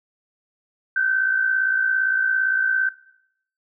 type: tone pair together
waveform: sine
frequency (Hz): 1488 / 1545.6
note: F#6 / G6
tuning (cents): +9 / -25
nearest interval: minor second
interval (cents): 66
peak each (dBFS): -25 / -18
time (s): 0.96-2.89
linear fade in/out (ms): 5
effects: noise-tail reverb RT60 0.7 s tail -18 dB re dry